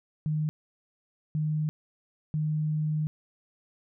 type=tone bursts at uneven times; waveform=sine; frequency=153.5 Hz; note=D#3; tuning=23 cents flat; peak=-25 dBFS; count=3; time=0.26-0.49 / 1.35-1.69 / 2.34-3.07 s; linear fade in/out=0 ms; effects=none